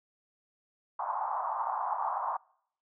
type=band-pass noise; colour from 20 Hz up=white; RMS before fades=-33 dBFS; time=0.99-2.37 s; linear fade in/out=5 ms; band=740 to 1100 Hz; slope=48 dB/octave; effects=noise-tail reverb RT60 0.7 s tail -26 dB re dry